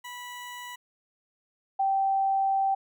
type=tone pair in turn; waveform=20% pulse / sine; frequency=981 / 778.6 Hz; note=B5 / G5; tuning=-12 / -12 cents; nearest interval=major third; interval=400 cents; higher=first; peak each=-33 / -22 dBFS; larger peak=second; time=0.04-0.76 / 1.79-2.75 s; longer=second; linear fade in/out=10 ms; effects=none